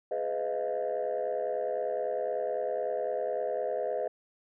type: chord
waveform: sine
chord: F half-diminished seventh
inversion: first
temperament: just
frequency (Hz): 419.1 / 502.9 / 628.6 / 698.5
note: Ab4 / Cb5 / Eb5 / F5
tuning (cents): +16 / +31 / +18 / 0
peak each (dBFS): -35 / -32 / -32 / -36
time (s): 0.11-4.08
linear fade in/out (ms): 5
effects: tanh soft clip ceiling -23 dBFS